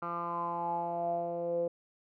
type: tone with low-pass filter sweep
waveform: 10% pulse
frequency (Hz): 171.5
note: F3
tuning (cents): -31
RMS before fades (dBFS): -34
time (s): 0.02-1.68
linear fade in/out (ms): 5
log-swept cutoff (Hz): 1300 to 490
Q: 8.2
effects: none